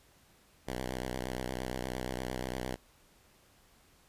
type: tone with vibrato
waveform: 5% pulse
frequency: 63.2 Hz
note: B1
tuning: 41 cents sharp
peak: -24 dBFS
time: 0.67-2.76 s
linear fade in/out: 10 ms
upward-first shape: square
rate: 8.6 Hz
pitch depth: 56 cents each way
effects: pink hiss -64 dBFS RMS until 4.08 s + resampled to 32000 Hz